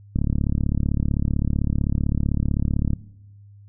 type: click train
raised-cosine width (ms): 5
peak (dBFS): -9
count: 100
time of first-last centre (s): 0.16-2.933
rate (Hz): 35.7
effects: noise-tail reverb RT60 1.0 s tail -20 dB re dry + added 101 Hz sine -44 dBFS peak until 3.68 s